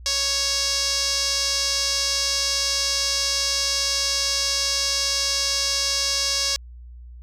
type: tone with band-pass filter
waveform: sawtooth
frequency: 554.4 Hz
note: C#5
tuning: in tune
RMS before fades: -23 dBFS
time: 0.06-6.56 s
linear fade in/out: 0 ms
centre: 5400 Hz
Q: 3.5
effects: added 60 Hz sine -38 dBFS peak until 7.22 s